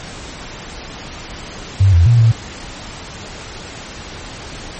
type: tone with pitch steps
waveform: sine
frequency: 97.3 / 85.1 / 118.2 / 113.6 Hz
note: G2 / F2 / A#2 / A#2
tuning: -12 / -44 / +24 / -44 cents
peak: -6 dBFS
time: 1.8-2.32 s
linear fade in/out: 10 ms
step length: 130 ms
effects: pink hiss -31 dBFS RMS until 4.79 s + MP3 32 kbps